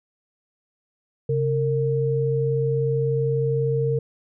sine tone pair together, 135.4 / 458.2 Hz, C#3 / A#4, -40 / -30 cents, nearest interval octave + major sixth, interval 2110 cents, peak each -22 dBFS, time 1.29-3.99 s, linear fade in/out 5 ms, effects none

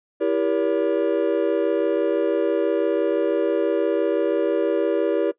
triangle chord, E diminished seventh, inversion none, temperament just, 329.6 / 395.6 / 474.7 / 569.6 Hz, E4 / G4 / Bb4 / Db5, 0 / +16 / +31 / +47 cents, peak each -22 dBFS, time 0.2-5.32 s, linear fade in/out 20 ms, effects noise-tail reverb RT60 0.1 s tail -19 dB re dry + resampled to 8000 Hz

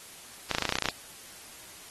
clicks, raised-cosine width 0.2 ms, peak -9 dBFS, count 12, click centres 0.513 / 0.549 / 0.584 / 0.623 / 0.653 / 0.692 / 0.724 / 0.755 / 0.786 / 0.823 / 0.857 / 0.887 s, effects white hiss -48 dBFS RMS until 1.9 s + AAC 32 kbps

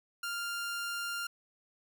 sawtooth tone, 1397 Hz, F6, in tune, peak -31 dBFS, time 0.23-1.27 s, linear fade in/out 5 ms, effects none

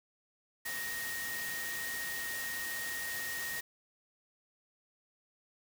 sine tone in noise, 1864.7 Hz, A#6, in tune, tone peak -38 dBFS, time 0.65-3.61 s, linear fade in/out 10 ms, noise white, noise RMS -41 dBFS, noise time 0.65-3.61 s, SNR 0 dB, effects none

